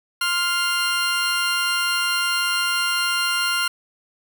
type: tone pair together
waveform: 20% pulse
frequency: 1049 / 1400.2 Hz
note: C6 / F6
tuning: +4 / +4 cents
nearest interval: perfect fourth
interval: 500 cents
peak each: -23 / -15 dBFS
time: 0.21-3.68 s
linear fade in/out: 5 ms
effects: none